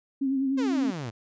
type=tone with vibrato; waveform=sine; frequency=269 Hz; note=C4; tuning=48 cents sharp; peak=-23 dBFS; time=0.21-0.91 s; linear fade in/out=10 ms; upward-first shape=sine; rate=10 Hz; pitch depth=42 cents each way
type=exponential sweep; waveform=sawtooth; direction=down; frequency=551 to 105.6 Hz; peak=-28 dBFS; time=0.57-1.11 s; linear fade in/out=20 ms
effects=resampled to 16000 Hz

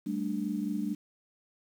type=chord; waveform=sine; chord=G suspended second; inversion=none; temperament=just; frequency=196 / 220.5 / 294 Hz; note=G3 / A3 / D4; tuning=0 / +4 / +2 cents; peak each=-34 dBFS; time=0.06-0.95 s; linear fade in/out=10 ms; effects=9-bit

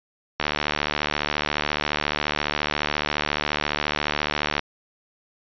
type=click train; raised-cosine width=0.3 ms; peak=-6 dBFS; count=313; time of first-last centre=0.4-4.594 s; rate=74.4 Hz; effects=resampled to 11025 Hz

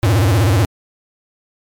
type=tone with vibrato; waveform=square; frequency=103.7 Hz; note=G#2; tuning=2 cents flat; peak=-11 dBFS; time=0.03-0.65 s; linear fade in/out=0 ms; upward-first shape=sine; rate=16 Hz; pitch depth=260 cents each way; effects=MP3 96 kbps

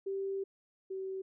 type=tone pair in turn; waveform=sine; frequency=390.1 / 381.9 Hz; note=G4 / G4; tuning=-8 / -45 cents; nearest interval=unison; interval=37 cents; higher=first; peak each=-33 / -36 dBFS; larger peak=first; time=0.06-0.44 / 0.9-1.22 s; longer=first; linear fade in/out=10 ms; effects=none

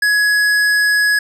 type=tone with hard clipping; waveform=sine; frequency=1679 Hz; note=G#6; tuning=18 cents sharp; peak=-13 dBFS; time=0.02-1.19 s; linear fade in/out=5 ms; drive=12 dB; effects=none

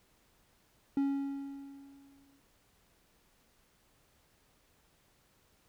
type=tone with exponential decay; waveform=triangle; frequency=277.2 Hz; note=C#4; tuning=in tune; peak=-24 dBFS; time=0.97-2.4 s; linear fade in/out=2 ms; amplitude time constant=310 ms; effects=pink hiss -69 dBFS RMS until 5.68 s

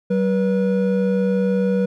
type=tone pair together; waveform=triangle; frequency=190.48 / 485 Hz; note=G3 / B4; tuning=-49 / -31 cents; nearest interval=octave + major third; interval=1618 cents; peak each=-16 / -18 dBFS; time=0.1-1.86 s; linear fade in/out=10 ms; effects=none

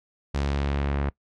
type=tone with low-pass filter sweep; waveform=sawtooth; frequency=70.4 Hz; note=C#2; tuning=27 cents sharp; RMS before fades=-26 dBFS; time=0.34-1.1 s; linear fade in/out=10 ms; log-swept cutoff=5900 to 1800 Hz; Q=0.97; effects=noise-tail reverb RT60 0.1 s tail -22 dB re dry

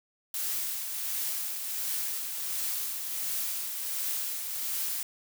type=noise with tremolo; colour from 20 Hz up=blue; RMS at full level=-31 dBFS; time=0.34-5.03 s; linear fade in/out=2 ms; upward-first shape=triangle; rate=1.4 Hz; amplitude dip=45%; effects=none

